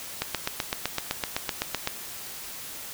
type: click train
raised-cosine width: 0.2 ms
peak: -8 dBFS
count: 14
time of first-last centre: 0.22-1.874 s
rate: 7.86 Hz
effects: white hiss -39 dBFS RMS until 2.93 s